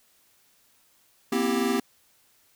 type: chord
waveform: square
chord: C dominant seventh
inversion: third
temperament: equal with one note detuned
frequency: 238.4 / 261.6 / 329.6 / 392 Hz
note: Bb3 / C4 / E4 / G4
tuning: +39 / 0 / 0 / 0 cents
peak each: -28 / -29 / -33 / -28 dBFS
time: 1.32-1.8 s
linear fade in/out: 5 ms
effects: white hiss -63 dBFS RMS until 2.55 s